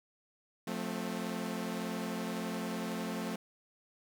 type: chord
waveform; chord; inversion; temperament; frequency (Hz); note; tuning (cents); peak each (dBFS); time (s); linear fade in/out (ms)
sawtooth; F major; none; equal with one note detuned; 178.18 / 220 / 261.6; F3 / A3 / C4; +35 / 0 / 0; -36 / -34 / -38; 0.67-3.36; 5
effects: none